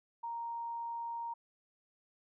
sine tone, 932.3 Hz, A#5, in tune, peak -37 dBFS, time 0.23-1.34 s, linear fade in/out 10 ms, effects none

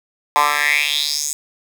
10% pulse tone with high-pass filter sweep, 146.83 Hz, D3, in tune, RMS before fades -18 dBFS, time 0.36-1.33 s, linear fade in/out 0 ms, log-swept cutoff 960 to 7600 Hz, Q 4.9, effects none

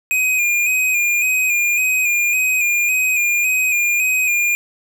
square tone with vibrato, 2464 Hz, D#7, 17 cents flat, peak -15 dBFS, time 0.11-4.55 s, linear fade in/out 0 ms, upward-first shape square, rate 1.8 Hz, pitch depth 37 cents each way, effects none

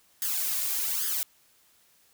blue noise with flanger, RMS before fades -29 dBFS, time 0.22-1.23 s, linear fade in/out 0 ms, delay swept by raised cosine 0.6 to 2.8 ms, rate 1.2 Hz, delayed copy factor +0.9, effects white hiss -63 dBFS RMS until 2.13 s

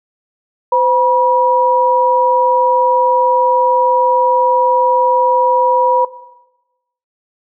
sine tone pair together, 513 / 966.8 Hz, C5 / B5, -34 / -37 cents, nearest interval major seventh, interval 1097 cents, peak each -14 / -10 dBFS, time 0.72-6.05 s, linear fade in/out 5 ms, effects noise-tail reverb RT60 1.0 s tail -17 dB re dry

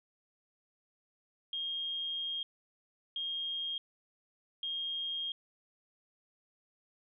sine tone bursts at uneven times, 3234 Hz, G#7, 47 cents flat, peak -34 dBFS, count 3, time 1.53-2.43 / 3.16-3.78 / 4.63-5.32 s, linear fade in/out 2 ms, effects none

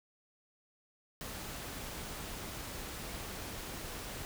pink noise, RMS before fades -43 dBFS, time 1.21-4.25 s, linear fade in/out 0 ms, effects none

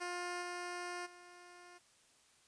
10% pulse tone with level steps, 354 Hz, F4, 23 cents sharp, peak -31 / -33 / -47 dBFS, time 0-1.79 s, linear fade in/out 20 ms, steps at 0.41 / 1.05 s, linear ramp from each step 20 ms, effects white hiss -68 dBFS RMS until 2.47 s + resampled to 22050 Hz

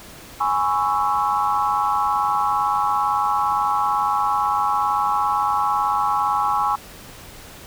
sine chord, C# minor seventh, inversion second, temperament equal with one note detuned, 830.6 / 1010.9 / 1108.7 / 1318.5 Hz, G#5 / B5 / C#6 / E6, 0 / +40 / 0 / 0 cents, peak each -21 / -26 / -22 / -25 dBFS, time 0.4-6.76 s, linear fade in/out 10 ms, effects pink hiss -41 dBFS RMS until 7.66 s

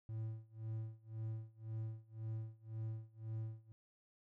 triangle tone with tremolo, 110.9 Hz, A2, 14 cents sharp, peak -37 dBFS, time 0.09-3.72 s, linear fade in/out 0 ms, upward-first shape sine, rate 1.9 Hz, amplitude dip 95%, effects none

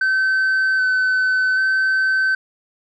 sine tone with vibrato, 1527 Hz, G6, 46 cents flat, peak -12 dBFS, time 0.01-2.35 s, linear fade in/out 5 ms, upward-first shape square, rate 0.64 Hz, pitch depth 12 cents each way, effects tanh soft clip ceiling -14 dBFS

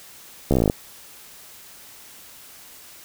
slowing click train, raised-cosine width 2 ms, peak -5 dBFS, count 12, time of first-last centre 0.51-0.699 s, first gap 14 ms, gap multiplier 1.04, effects white hiss -45 dBFS RMS until 3.04 s

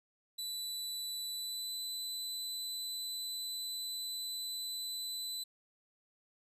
sawtooth tone with pitch glide, 3973 to 4005 Hz, B7 to B7, +10 to +23 cents, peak -35 dBFS, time 0.38-5.44 s, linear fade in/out 10 ms, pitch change +13 cents, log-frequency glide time 1.32-1.73 s, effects resampled to 32000 Hz

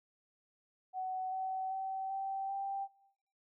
sine tone with pitch steps, 749 / 758.1 / 767.4 / 776.8 / 786.2 Hz, F#5 / F#5 / G5 / G5 / G5, +21 / +42 / -37 / -16 / +5 cents, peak -35 dBFS, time 0.93-2.88 s, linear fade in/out 50 ms, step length 390 ms, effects noise-tail reverb RT60 0.8 s tail -22 dB re dry

